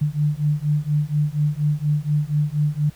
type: beating tone pair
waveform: sine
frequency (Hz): 146.83 / 151.03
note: D3 / D3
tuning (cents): 0 / +49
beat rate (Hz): 4.2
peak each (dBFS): -21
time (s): 0.01-2.9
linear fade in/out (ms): 10
effects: added 60 Hz sine -49 dBFS peak until 2.95 s + pink hiss -51 dBFS RMS until 2.95 s